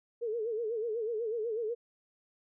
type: tone with vibrato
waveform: sine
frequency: 450 Hz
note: A4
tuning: 39 cents sharp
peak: -31 dBFS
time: 0.21-1.75 s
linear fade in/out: 20 ms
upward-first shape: sine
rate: 8.1 Hz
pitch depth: 110 cents each way
effects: none